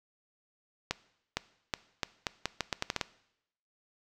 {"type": "accelerating click train", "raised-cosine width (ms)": 0.2, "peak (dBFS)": -12, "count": 12, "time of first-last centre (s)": [0.91, 3.012], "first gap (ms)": 460, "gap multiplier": 0.8, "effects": ["noise-tail reverb RT60 0.8 s tail -19 dB re dry"]}